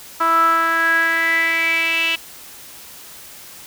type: tone with band-pass filter sweep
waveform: sawtooth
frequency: 329.6 Hz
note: E4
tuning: in tune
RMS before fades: -17 dBFS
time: 0.2-2.16 s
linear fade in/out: 10 ms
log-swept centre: 1200 to 2800 Hz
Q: 8.1
effects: white hiss -39 dBFS RMS until 3.66 s